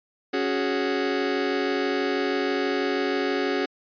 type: chord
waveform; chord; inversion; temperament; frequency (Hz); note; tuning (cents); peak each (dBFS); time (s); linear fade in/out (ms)
sawtooth; C# suspended fourth; none; just; 277.2 / 369.6 / 415.8; C#4 / F#4 / G#4; 0 / -2 / +2; -23; 0.33-3.66; 10
effects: resampled to 11025 Hz